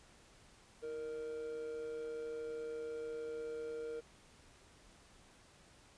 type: tone with amplitude modulation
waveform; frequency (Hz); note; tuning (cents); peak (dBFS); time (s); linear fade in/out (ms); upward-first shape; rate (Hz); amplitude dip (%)
triangle; 466.2; A#4; 0; -36; 0.82-4.01; 20; sine; 146; 50
effects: pink hiss -63 dBFS RMS until 5.97 s + resampled to 22050 Hz